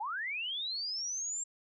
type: linear sweep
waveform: sine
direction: up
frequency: 784 to 7500 Hz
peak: -34 dBFS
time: 0-1.44 s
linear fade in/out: 10 ms
effects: none